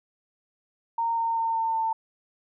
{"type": "tone with pitch steps", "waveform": "sine", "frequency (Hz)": [922, 915.6, 909.3, 903, 896.8], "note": ["A#5", "A#5", "A#5", "A5", "A5"], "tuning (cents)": [-19, -31, -43, 45, 33], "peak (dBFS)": -23, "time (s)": [0.98, 1.93], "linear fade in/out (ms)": 5, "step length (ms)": 190, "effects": []}